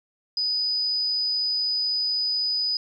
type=tone; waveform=sine; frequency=4978 Hz; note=D#8; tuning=in tune; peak=-22 dBFS; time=0.37-2.77 s; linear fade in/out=2 ms; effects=10-bit